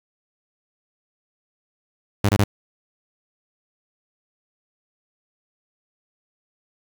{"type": "tone bursts", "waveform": "sawtooth", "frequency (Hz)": 101.1, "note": "G#2", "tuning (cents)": -46, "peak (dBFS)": -11, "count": 3, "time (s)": [2.24, 2.441], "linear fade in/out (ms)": 5, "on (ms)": 51, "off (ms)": 24, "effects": ["7-bit"]}